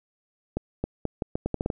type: accelerating click train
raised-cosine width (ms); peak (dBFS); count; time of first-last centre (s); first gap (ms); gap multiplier
2; -13; 10; 0.57-1.702; 270; 0.79
effects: none